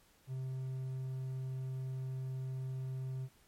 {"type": "tone", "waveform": "triangle", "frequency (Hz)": 130.81, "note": "C3", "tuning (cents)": 0, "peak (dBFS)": -35, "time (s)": [0.27, 3.29], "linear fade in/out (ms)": 50, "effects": ["pink hiss -67 dBFS RMS until 3.47 s", "MP3 64 kbps"]}